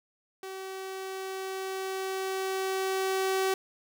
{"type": "tone with level ramp", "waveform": "sawtooth", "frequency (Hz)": 381.6, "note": "G4", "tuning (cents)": -47, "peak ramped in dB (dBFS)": [-34, -21], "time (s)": [0.43, 3.54], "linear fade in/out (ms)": 2, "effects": []}